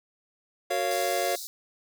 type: chord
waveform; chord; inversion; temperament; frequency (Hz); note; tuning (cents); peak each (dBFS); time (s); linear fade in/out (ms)
square; Gb major seventh; none; just; 370 / 462.5 / 555 / 693.7; Gb4 / Bb4 / Db5 / F5; 0 / -14 / +2 / -12; -34 / -35 / -31 / -29; 0.7-1.36; 10
type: high-pass noise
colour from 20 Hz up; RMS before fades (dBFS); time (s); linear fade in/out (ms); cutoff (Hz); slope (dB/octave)
pink; -38; 0.91-1.47; 0; 3800; 96
effects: none